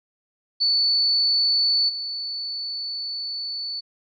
sine tone with level steps, 4472 Hz, C#8, 14 cents sharp, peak -17 / -27 dBFS, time 0.6-3.81 s, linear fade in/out 20 ms, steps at 1.88 s, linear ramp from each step 20 ms, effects none

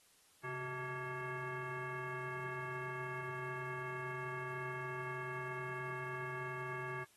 sine tone with frequency modulation, 643 Hz, E5, 43 cents flat, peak -40 dBFS, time 0.43-7.05 s, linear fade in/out 20 ms, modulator 509 Hz, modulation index 2.7, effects white hiss -68 dBFS RMS until 7.16 s + AAC 32 kbps

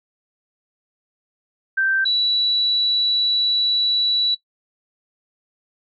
sine tone pair in turn, 1562 / 3936 Hz, G6 / B7, -7 / -7 cents, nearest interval octave + major third, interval 1600 cents, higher second, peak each -16 / -16 dBFS, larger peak neither, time 1.77-2.05 / 2.05-4.35 s, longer second, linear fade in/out 10 ms, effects noise-tail reverb RT60 0.1 s tail -18 dB re dry

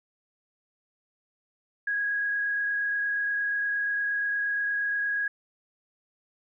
sine tone with frequency modulation, 1652 Hz, G#6, 10 cents flat, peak -25 dBFS, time 1.87-5.28 s, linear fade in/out 5 ms, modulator 28.5 Hz, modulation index 0.69, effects none

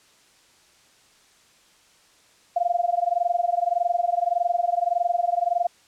sine tone with amplitude modulation, 698.5 Hz, F5, in tune, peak -16 dBFS, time 2.56-5.67 s, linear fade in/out 5 ms, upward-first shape sine, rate 21.7 Hz, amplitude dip 95%, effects white hiss -57 dBFS RMS until 5.87 s + low-pass 8000 Hz 12 dB/octave

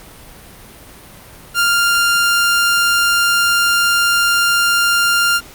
sawtooth tone, 1396.9 Hz, F6, in tune, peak -8 dBFS, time 1.54-5.41 s, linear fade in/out 50 ms, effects pink hiss -39 dBFS RMS until 5.54 s + Opus 48 kbps

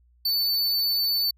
square tone, 4504 Hz, C#8, 27 cents sharp, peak -22 dBFS, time 0.25-1.31 s, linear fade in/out 5 ms, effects added 60 Hz sine -57 dBFS peak until 1.37 s

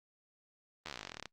slowing click train, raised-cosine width 0.2 ms, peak -24 dBFS, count 21, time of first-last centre 0.86-1.257 s, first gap 12 ms, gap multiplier 1.05, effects noise-tail reverb RT60 0.1 s tail -25 dB re dry + Opus 32 kbps

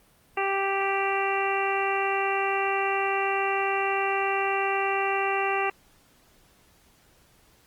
harmonic tone, 391.9 Hz, G4, in tune, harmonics 1 / 2 / 3 / 4 / 5 / 6 / 7, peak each -29 / -28 / -31 / -36 / -33 / -34 / -32 dBFS, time 0.37-5.7 s, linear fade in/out 5 ms, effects pink hiss -60 dBFS RMS until 7.66 s + Opus 32 kbps

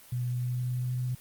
sine tone with pitch glide, 123.47 to 125.63 Hz, B2 to B2, 0 to +30 cents, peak -28 dBFS, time 0.12-1.15 s, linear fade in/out 5 ms, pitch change +30 cents, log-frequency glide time 0.3-0.94 s, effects white hiss -53 dBFS RMS until 1.2 s + Opus 32 kbps

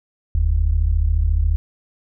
sine tone pair together, 43.78 / 78 Hz, F1 / D#2, +5 / +5 cents, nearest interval minor seventh, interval 1000 cents, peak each -17 dBFS, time 0.35-1.56 s, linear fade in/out 0 ms, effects none

